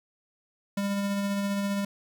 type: tone with tremolo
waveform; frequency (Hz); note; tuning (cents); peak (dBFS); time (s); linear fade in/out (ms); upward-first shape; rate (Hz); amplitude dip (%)
square; 200; G3; +35; -26; 0.77-1.85; 5; sine; 15; 25
effects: 10-bit